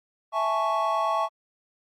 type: chord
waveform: triangle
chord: A major seventh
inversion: second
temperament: equal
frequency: 659.3 / 830.6 / 880 / 1108.7 Hz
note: E5 / G#5 / A5 / C#6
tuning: 0 / 0 / 0 / 0 cents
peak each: -26 / -29 / -28 / -24 dBFS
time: 0.32-1.29 s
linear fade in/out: 50 ms
effects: Opus 48 kbps